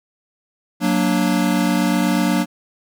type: chord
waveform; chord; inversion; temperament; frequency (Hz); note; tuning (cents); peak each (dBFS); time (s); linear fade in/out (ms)
square; Gb augmented; none; equal; 185 / 233.1 / 293.7; Gb3 / Bb3 / D4; 0 / 0 / 0; -20 / -21 / -21; 0.8-2.46; 50
effects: none